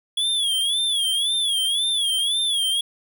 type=tone with vibrato; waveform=square; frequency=3357 Hz; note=G#7; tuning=18 cents sharp; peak=-20 dBFS; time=0.17-2.81 s; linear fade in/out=5 ms; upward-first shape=sine; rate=1.9 Hz; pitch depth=120 cents each way; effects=none